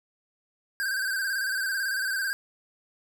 square tone with vibrato, 1568 Hz, G6, in tune, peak -27 dBFS, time 0.8-2.33 s, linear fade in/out 0 ms, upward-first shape square, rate 18 Hz, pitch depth 48 cents each way, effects none

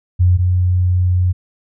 sine tone pair in turn, 89.7 / 90.43 Hz, F2 / F#2, +47 / -39 cents, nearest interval unison, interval 14 cents, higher second, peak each -8 / -11 dBFS, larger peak first, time 0.19-0.38 / 0.38-1.33 s, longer second, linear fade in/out 20 ms, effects none

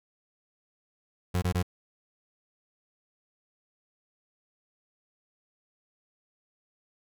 30% pulse tone bursts, 90 Hz, F#2, 47 cents flat, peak -22 dBFS, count 3, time 1.34-1.628 s, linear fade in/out 10 ms, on 82 ms, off 21 ms, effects none

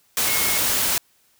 sine tone in noise, 2171 Hz, C#7, 37 cents flat, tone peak -28 dBFS, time 0.27-0.58 s, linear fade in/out 2 ms, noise white, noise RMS -21 dBFS, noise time 0.17-0.98 s, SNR -10 dB, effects white hiss -61 dBFS RMS until 1.39 s

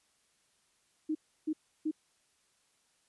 sine tone bursts, 311.1 Hz, D#4, in tune, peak -29 dBFS, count 3, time 1.09-1.913 s, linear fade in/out 10 ms, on 61 ms, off 320 ms, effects white hiss -72 dBFS RMS until 3.08 s + resampled to 24000 Hz

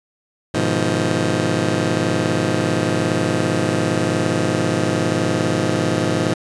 15% pulse chord, F half-diminished seventh, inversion first, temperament just, 104.77 / 125.72 / 157.15 / 174.61 Hz, Ab2 / Cb3 / Eb3 / F3, +16 / +31 / +18 / 0 cents, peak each -17 dBFS, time 0.54-6.34 s, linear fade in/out 5 ms, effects resampled to 22050 Hz

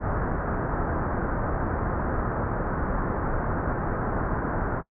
pink low-pass noise, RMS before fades -27 dBFS, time 0-4.83 s, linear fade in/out 50 ms, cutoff 1600 Hz, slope 48 dB/octave, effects noise-tail reverb RT60 0.1 s tail -21 dB re dry

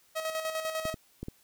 sawtooth tone with tremolo, 637 Hz, D#5, 41 cents sharp, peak -26 dBFS, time 0.15-0.95 s, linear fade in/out 20 ms, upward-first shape square, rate 10 Hz, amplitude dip 50%
clicks, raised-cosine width 3 ms, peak -24 dBFS, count 4, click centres 0.854 / 0.942 / 1.23 / 1.284 s
effects white hiss -64 dBFS RMS until 1.43 s

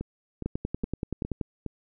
two click trains, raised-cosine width 3 ms, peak -16 / -20 dBFS, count 11 / 5, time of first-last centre 0.46-1.412 / 0.01-1.663 s, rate 10.5 / 2.42 Hz, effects none

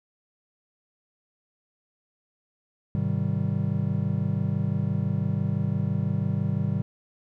triangle chord, Ab major seventh, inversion none, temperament just, 103.83 / 129.78 / 155.74 / 194.67 Hz, Ab2 / C3 / Eb3 / G3, 0 / -14 / +2 / -12 cents, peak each -27 dBFS, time 2.95-6.82 s, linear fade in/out 0 ms, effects none

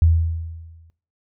sine tone with exponential decay, 82.2 Hz, E2, 4 cents flat, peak -9 dBFS, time 0.02-0.9 s, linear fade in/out 0 ms, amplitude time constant 190 ms, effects noise-tail reverb RT60 0.4 s tail -17 dB re dry

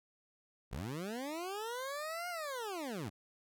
20% pulse linear two-way sweep, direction up then down, 48.43 to 720 to 84.4 Hz, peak -34 dBFS, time 0.71-3.1 s, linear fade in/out 20 ms, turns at 2.29 s, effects none

